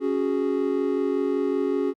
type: chord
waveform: triangle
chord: C# suspended fourth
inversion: none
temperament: equal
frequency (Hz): 277.2 / 370 / 415.3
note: C#4 / F#4 / G#4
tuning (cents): 0 / 0 / 0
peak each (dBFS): -24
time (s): 0-1.94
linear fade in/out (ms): 50
effects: Opus 48 kbps